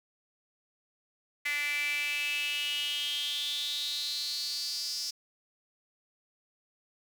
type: tone with high-pass filter sweep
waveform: sawtooth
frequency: 291.3 Hz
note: D4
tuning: 14 cents flat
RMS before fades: -33 dBFS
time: 1.45-5.11 s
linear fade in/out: 10 ms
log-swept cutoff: 2100 to 5200 Hz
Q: 8.3
effects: 9-bit